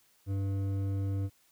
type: tone with hard clipping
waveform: triangle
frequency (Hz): 98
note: G2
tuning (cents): 0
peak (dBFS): -31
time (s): 0.26-1.3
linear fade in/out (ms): 50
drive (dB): 13
effects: white hiss -67 dBFS RMS until 1.51 s